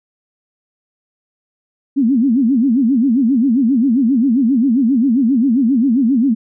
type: tone with vibrato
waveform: sine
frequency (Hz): 250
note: B3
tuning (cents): +21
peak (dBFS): -10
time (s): 1.96-6.35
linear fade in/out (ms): 20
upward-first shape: sine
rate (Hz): 7.5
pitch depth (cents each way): 230
effects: none